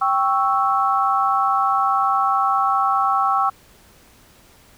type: chord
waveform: sine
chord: C# diminished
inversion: second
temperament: equal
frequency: 784 / 1108.7 / 1318.5 Hz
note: G5 / C#6 / E6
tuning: 0 / 0 / 0 cents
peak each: -20 dBFS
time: 0.01-3.5 s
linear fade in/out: 10 ms
effects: pink hiss -51 dBFS RMS until 4.77 s